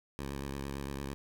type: tone with vibrato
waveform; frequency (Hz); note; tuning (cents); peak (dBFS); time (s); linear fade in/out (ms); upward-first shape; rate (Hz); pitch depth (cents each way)
10% pulse; 69.1; C#2; -5; -29; 0.19-1.14; 0; square; 8.8; 32
effects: none